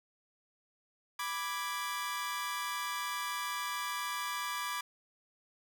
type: chord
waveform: sawtooth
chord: G# diminished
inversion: first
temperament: equal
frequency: 987.8 / 1174.7 / 1661.2 Hz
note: B5 / D6 / G#6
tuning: 0 / 0 / 0 cents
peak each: -36 / -34 / -38 dBFS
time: 1.19-4.81 s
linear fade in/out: 5 ms
effects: none